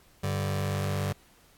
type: tone pair together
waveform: sawtooth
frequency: 97.1 / 145.63 Hz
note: G2 / D3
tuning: -16 / -14 cents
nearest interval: perfect fifth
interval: 702 cents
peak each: -25 / -27 dBFS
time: 0.23-1.13 s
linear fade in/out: 10 ms
effects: pink hiss -60 dBFS RMS until 1.57 s + AAC 64 kbps